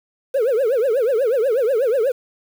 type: tone with vibrato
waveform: triangle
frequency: 490.4 Hz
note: B4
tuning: 12 cents flat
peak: -12 dBFS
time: 0.34-2.12 s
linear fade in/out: 10 ms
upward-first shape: triangle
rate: 8.2 Hz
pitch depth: 290 cents each way
effects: tanh soft clip ceiling -10 dBFS + 7-bit